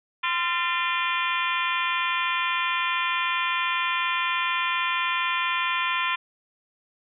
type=harmonic tone with a mistuned harmonic; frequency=344.3 Hz; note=F4; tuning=25 cents flat; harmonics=3 / 4 / 5 / 6 / 7 / 8 / 9 / 10; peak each=-27 / -32 / -31 / -35 / -29 / -35 / -34 / -36 dBFS; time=0.23-6.16 s; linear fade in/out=10 ms; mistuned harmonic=5; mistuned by=+64 cents; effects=none